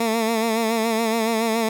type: tone with vibrato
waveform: 15% pulse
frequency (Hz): 225.5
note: A3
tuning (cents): +43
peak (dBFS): -13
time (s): 0-1.69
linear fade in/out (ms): 5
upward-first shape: sine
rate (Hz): 7.1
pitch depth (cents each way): 52
effects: none